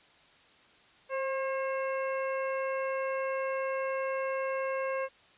harmonic tone with a mistuned harmonic, 538 Hz, C5, 48 cents sharp, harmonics 1 / 2 / 3 / 4 / 5, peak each -31 / -37 / -41 / -43 / -45 dBFS, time 1.09-5.09 s, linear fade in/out 50 ms, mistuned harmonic 1, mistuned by -23 cents, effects white hiss -60 dBFS RMS until 5.37 s + resampled to 8000 Hz

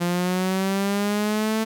sawtooth linear sweep, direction up, 172.8 to 222.3 Hz, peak -17 dBFS, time 0-1.65 s, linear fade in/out 20 ms, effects none

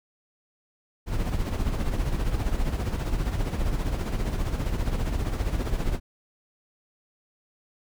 brown noise with tremolo, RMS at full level -24 dBFS, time 1.06-6 s, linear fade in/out 50 ms, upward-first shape sine, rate 15 Hz, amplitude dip 55%, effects none

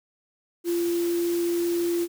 sine tone in noise, 344.2 Hz, F4, 25 cents flat, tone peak -22 dBFS, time 0.64-2.08 s, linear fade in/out 50 ms, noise white, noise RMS -38 dBFS, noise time 0.64-2.08 s, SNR +13 dB, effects none

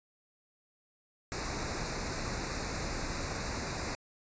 pink band-stop noise, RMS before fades -36 dBFS, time 1.32-3.95 s, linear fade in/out 0 ms, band 2600 to 3800 Hz, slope 96 dB/octave, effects resampled to 16000 Hz

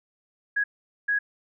sine tone bursts at uneven times, 1661.2 Hz, G#6, in tune, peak -21 dBFS, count 2, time 0.56-0.64 / 1.08-1.19 s, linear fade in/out 10 ms, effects none

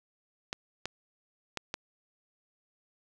clicks, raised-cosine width 0.2 ms, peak -16 dBFS, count 4, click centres 0.529 / 0.856 / 1.573 / 1.741 s, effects none

